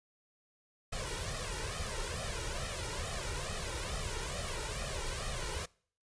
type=noise with flanger; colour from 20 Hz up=pink; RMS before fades=-38 dBFS; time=0.92-5.66 s; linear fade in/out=10 ms; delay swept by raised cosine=1.6 to 2.15 ms; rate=2.3 Hz; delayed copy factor=+0.85; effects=noise-tail reverb RT60 0.5 s tail -24 dB re dry + resampled to 22050 Hz